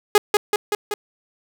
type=tone with echo; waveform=sawtooth; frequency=415.3 Hz; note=G#4; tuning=in tune; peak=-6 dBFS; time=0.15-0.18 s; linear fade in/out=2 ms; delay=190 ms; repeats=4; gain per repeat=-3 dB; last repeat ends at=0.94 s; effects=none